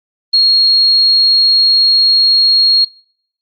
sine tone, 4282 Hz, C8, 39 cents sharp, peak -6 dBFS, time 0.33-2.85 s, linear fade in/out 10 ms, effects noise-tail reverb RT60 0.7 s tail -26 dB re dry + Opus 32 kbps

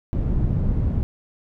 white low-pass noise, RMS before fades -21 dBFS, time 0.13-1.03 s, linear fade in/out 0 ms, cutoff 110 Hz, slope 12 dB/octave, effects none

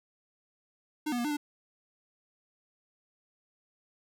square tone with pitch steps, 303.9 / 243.6 / 238.3 / 299.3 / 293.8 Hz, D#4 / B3 / A#3 / D4 / D4, -41 / -24 / +38 / +33 / +1 cents, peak -30 dBFS, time 1.06-1.37 s, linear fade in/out 10 ms, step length 62 ms, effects none

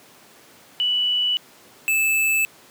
sine / square tone pair in turn, 2960 / 2625 Hz, F#7 / E7, 0 / -8 cents, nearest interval major second, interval 208 cents, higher first, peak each -18 dBFS, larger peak neither, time 0.8-1.37 / 1.88-2.45 s, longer neither, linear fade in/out 0 ms, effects pink hiss -49 dBFS RMS until 2.7 s + high-pass 200 Hz 12 dB/octave

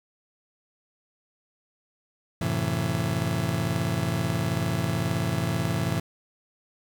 35% pulse chord, F# half-diminished seventh, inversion none, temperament just, 92.5 / 111 / 133.2 / 166.5 Hz, F#2 / A2 / C3 / E3, 0 / +16 / +31 / +18 cents, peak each -32 / -28 / -29 / -27 dBFS, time 2.41-6 s, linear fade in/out 5 ms, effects 9-bit

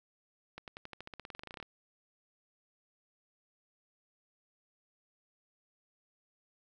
accelerating click train, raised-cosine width 0.3 ms, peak -28 dBFS, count 20, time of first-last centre 0.58-1.627 s, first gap 98 ms, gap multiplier 0.93, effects 11-bit

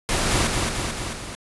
pink noise with echo, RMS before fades -22 dBFS, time 0.09-0.47 s, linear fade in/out 0 ms, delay 220 ms, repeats 4, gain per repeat -3 dB, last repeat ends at 1.35 s, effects resampled to 24000 Hz

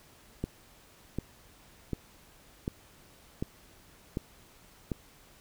click train, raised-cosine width 3 ms, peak -18 dBFS, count 7, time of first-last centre 0.44-4.918 s, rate 1.34 Hz, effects pink hiss -58 dBFS RMS until 5.4 s

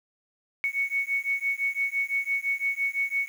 sine beating tone pair, 2217 / 2222.9 Hz, C#7 / C#7, 0 / +4 cents, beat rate 5.9 Hz, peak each -28 dBFS, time 0.64-3.28 s, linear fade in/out 0 ms, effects 8-bit

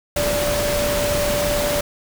sine tone in noise, 584 Hz, D5, 10 cents flat, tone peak -20 dBFS, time 0.16-1.81 s, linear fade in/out 5 ms, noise pink, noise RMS -23 dBFS, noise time 0.16-1.81 s, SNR 0 dB, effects none

